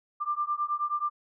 sine beating tone pair, 1184 / 1193.4 Hz, D6 / D6, +14 / +27 cents, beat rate 9.4 Hz, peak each -30 dBFS, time 0.2-1.1 s, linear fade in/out 20 ms, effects none

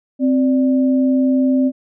sine tone pair together, 261.6 / 586.6 Hz, C4 / D5, 0 / -2 cents, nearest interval octave + major second, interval 1398 cents, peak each -12 / -23 dBFS, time 0.19-1.72 s, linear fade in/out 50 ms, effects none

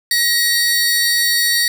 sawtooth tone pair together, 1900 / 4498 Hz, A#6 / C#8, +33 / +24 cents, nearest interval octave + minor third, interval 1491 cents, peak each -13 dBFS, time 0.11-1.68 s, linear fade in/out 2 ms, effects none

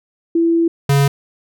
sine / square tone pair in turn, 333.8 / 140.08 Hz, E4 / C#3, +22 / +18 cents, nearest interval octave + minor third, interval 1504 cents, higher first, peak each -11 dBFS, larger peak neither, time 0.35-0.68 / 0.89-1.08 s, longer first, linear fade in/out 5 ms, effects none

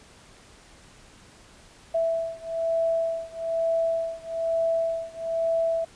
sine beating tone pair, 659.3 / 660.4 Hz, E5 / E5, 0 / +3 cents, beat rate 1.1 Hz, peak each -26 / -27 dBFS, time 1.94-5.85 s, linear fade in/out 10 ms, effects pink hiss -52 dBFS RMS until 5.95 s + resampled to 22050 Hz

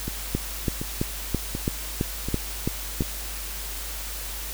two click trains, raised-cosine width 3 ms, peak -16 / -10 dBFS, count 5 / 9, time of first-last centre 0.08-3.021 / 0.35-3.008 s, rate 1.36 / 3.01 Hz, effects added 50 Hz sine -35 dBFS peak until 4.53 s + white hiss -35 dBFS RMS until 4.53 s

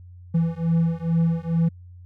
triangle beating tone pair, 164.81 / 167.11 Hz, E3 / E3, 0 / +24 cents, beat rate 2.3 Hz, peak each -20 / -20 dBFS, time 0.34-1.69 s, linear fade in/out 10 ms, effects added 89 Hz sine -41 dBFS peak until 2.05 s

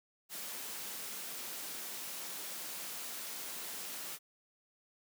white high-pass noise, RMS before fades -43 dBFS, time 0.29-4.19 s, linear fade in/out 50 ms, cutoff 160 Hz, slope 24 dB/octave, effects none

